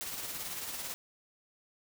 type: noise with tremolo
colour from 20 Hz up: white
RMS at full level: -38 dBFS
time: 0.01-0.94 s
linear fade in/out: 0 ms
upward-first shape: sine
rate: 18 Hz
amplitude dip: 40%
effects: none